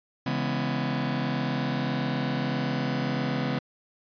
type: chord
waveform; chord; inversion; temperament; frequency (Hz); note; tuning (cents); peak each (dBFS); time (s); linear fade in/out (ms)
sawtooth; C# minor seventh; none; just; 138.59 / 166.31 / 207.9 / 249.5; C#3 / E3 / G#3 / B3; 0 / +16 / +2 / +18; -26 / -29 / -29 / -26; 0.26-3.59; 5
effects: resampled to 11025 Hz